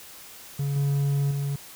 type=tone with level steps; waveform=triangle; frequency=140.9 Hz; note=C#3; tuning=29 cents sharp; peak=-22 / -19 / -23 dBFS; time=0.59-1.56 s; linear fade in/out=5 ms; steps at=0.76 / 1.31 s; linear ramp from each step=2 ms; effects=white hiss -45 dBFS RMS until 1.75 s